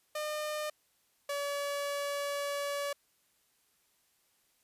sawtooth tone pair in turn, 606 / 569.8 Hz, D#5 / C#5, -46 / +48 cents, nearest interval minor second, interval 106 cents, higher first, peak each -30 / -29 dBFS, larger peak second, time 0.15-0.7 / 1.29-2.93 s, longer second, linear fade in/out 5 ms, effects white hiss -72 dBFS RMS until 4.63 s + resampled to 32000 Hz

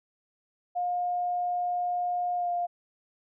sine tone with pitch glide, 712 to 702.2 Hz, F5 to F5, +33 to +9 cents, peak -26 dBFS, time 0.75-2.67 s, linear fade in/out 20 ms, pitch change -24 cents, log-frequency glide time 2.36-2.49 s, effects none

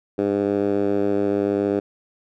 10% pulse tone with band-pass filter, 100.8 Hz, G2, 49 cents sharp, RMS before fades -21 dBFS, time 0.18-1.8 s, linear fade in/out 10 ms, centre 380 Hz, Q 1.8, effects none

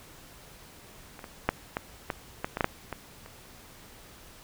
clicks, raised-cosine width 0.5 ms, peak -28 / -25 / -7 / -14 / -14 / -14 / -16 / -9 / -8 / -19 / -30 dBFS, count 11, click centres 1.192 / 1.242 / 1.49 / 1.769 / 2.102 / 2.445 / 2.571 / 2.608 / 2.644 / 2.927 / 3.261 s, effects pink hiss -51 dBFS RMS until 4.43 s

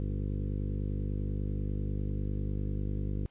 harmonic tone with a mistuned harmonic, 50.1 Hz, G1, 38 cents sharp, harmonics 1 / 2 / 3 / 4 / 5 / 6 / 7 / 8 / 9 / 10, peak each -33 / -35 / -40 / -41 / -47 / -45 / -49 / -50 / -53 / -53 dBFS, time 0-3.26 s, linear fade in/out 0 ms, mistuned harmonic 5, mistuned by +24 cents, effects pink hiss -68 dBFS RMS until 3.3 s + resampled to 8000 Hz

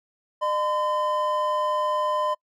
triangle tone pair together, 606 / 1019.8 Hz, D#5 / C6, -46 / -45 cents, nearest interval major sixth, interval 901 cents, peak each -24 / -22 dBFS, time 0.41-2.35 s, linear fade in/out 20 ms, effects noise-tail reverb RT60 0.1 s tail -26 dB re dry

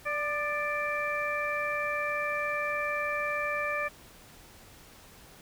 harmonic tone with a mistuned harmonic, 587.3 Hz, D5, in tune, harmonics 1 / 2 / 3 / 4, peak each -34 / -34 / -34 / -34 dBFS, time 0.05-3.89 s, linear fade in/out 20 ms, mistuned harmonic 2, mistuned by +30 cents, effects pink hiss -53 dBFS RMS until 5.41 s

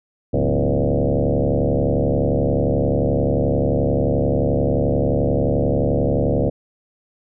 sine tone with frequency modulation, 192.7 Hz, G3, 29 cents flat, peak -15 dBFS, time 0.33-6.5 s, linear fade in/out 10 ms, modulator 71.4 Hz, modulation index 5.8, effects none

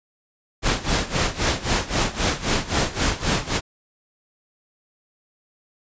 pink noise with tremolo, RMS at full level -19 dBFS, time 0.62-3.61 s, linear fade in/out 50 ms, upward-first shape sine, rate 3.8 Hz, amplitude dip 85%, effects resampled to 16000 Hz

